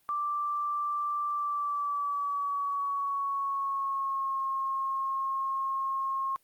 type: tone with pitch glide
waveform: sine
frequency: 1174.7 to 1077.2 Hz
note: D6 to C#6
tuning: 0 to -50 cents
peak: -28 dBFS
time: 0.09-6.36 s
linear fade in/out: 0 ms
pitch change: -150 cents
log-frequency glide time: 1.3-4.43 s
effects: white hiss -68 dBFS RMS until 6.43 s + Opus 32 kbps